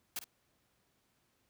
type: noise with echo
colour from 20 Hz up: white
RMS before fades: -38 dBFS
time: 0.16-0.19 s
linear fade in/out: 2 ms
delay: 52 ms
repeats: 1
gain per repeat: -11 dB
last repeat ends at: 0.242 s
effects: pink hiss -75 dBFS RMS until 1.49 s + high-pass 60 Hz 12 dB/octave